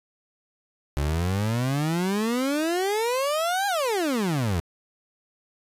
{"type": "exponential two-way sweep", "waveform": "30% pulse", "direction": "up then down", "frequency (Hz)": [68.9, 821, 79.4], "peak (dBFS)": -20, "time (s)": [0.97, 4.6], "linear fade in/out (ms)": 0, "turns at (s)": 3.67, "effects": ["resampled to 32000 Hz", "10-bit"]}